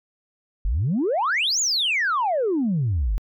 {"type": "exponential two-way sweep", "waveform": "sine", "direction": "up then down", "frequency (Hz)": [42, 7150, 42], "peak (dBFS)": -18, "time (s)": [0.65, 3.18], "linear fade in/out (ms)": 0, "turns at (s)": 1.6, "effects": ["tanh soft clip ceiling -16 dBFS"]}